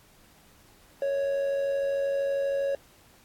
triangle tone with amplitude modulation, 554.4 Hz, C#5, in tune, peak -21 dBFS, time 1.02-2.75 s, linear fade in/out 2 ms, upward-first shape sine, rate 92.8 Hz, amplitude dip 40%, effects pink hiss -58 dBFS RMS until 3.24 s + AAC 64 kbps

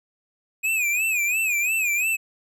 square tone with vibrato, 2500 Hz, D#7, 8 cents sharp, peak -21 dBFS, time 0.63-2.17 s, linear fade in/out 20 ms, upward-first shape sine, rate 2.9 Hz, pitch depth 120 cents each way, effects none

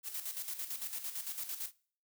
blue noise with tremolo, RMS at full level -39 dBFS, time 0.03-1.72 s, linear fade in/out 50 ms, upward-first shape square, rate 8.9 Hz, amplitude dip 60%, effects noise-tail reverb RT60 0.5 s tail -23 dB re dry

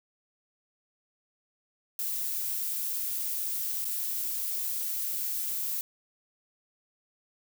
violet noise with dropouts, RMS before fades -32 dBFS, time 1.99-5.81 s, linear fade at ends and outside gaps 1 ms, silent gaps 3.845-3.852 s, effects none

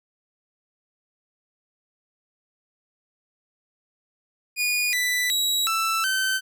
sawtooth tone with pitch steps, 2450 / 1983 / 3870 / 1327 / 1538 Hz, D#7 / B6 / B7 / E6 / G6, -27 / +7 / -36 / +11 / -33 cents, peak -18 dBFS, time 4.56-6.41 s, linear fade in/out 50 ms, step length 370 ms, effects none

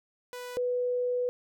sawtooth / sine tone pair in turn, 493.9 / 493.9 Hz, B4 / B4, 0 / 0 cents, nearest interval unison, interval 0 cents, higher neither, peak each -34 / -26 dBFS, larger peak second, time 0.33-0.57 / 0.57-1.29 s, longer second, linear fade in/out 0 ms, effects none

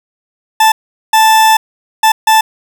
40% pulse tone bursts at uneven times, 880 Hz, A5, in tune, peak -4 dBFS, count 4, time 0.6-0.72 / 1.13-1.57 / 2.03-2.12 / 2.27-2.41 s, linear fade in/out 5 ms, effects none

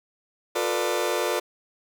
sawtooth chord, B half-diminished seventh, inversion second, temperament just, 355.6 / 444.5 / 493.9 / 592.7 Hz, F4 / A4 / B4 / D5, +31 / +18 / 0 / +16 cents, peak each -25 dBFS, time 0.55-1.4 s, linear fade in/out 10 ms, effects none

